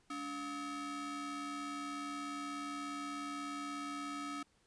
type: ring-modulated tone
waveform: 45% pulse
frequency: 497.1 Hz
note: B4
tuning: 11 cents sharp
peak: -37 dBFS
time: 0.1-4.43 s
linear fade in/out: 5 ms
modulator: 784 Hz
effects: pink hiss -72 dBFS RMS until 4.66 s + resampled to 22050 Hz